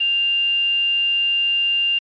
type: tone with quantisation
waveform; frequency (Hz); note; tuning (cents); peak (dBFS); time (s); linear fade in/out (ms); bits
sine; 2794; F7; 0; -16; 0-1.99; 10; 6
effects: resampled to 11025 Hz